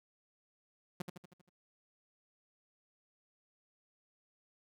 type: tone with echo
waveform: sawtooth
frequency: 178.8 Hz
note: F3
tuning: 41 cents sharp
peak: -32 dBFS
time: 1-1.02 s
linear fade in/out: 5 ms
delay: 79 ms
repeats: 6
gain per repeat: -5 dB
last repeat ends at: 1.494 s
effects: none